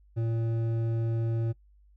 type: tone with hard clipping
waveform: triangle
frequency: 114.3 Hz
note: A#2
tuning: 34 cents flat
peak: -28 dBFS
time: 0.16-1.53 s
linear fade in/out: 20 ms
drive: 13 dB
effects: noise-tail reverb RT60 0.1 s tail -22 dB re dry + added 50 Hz sine -56 dBFS peak until 1.96 s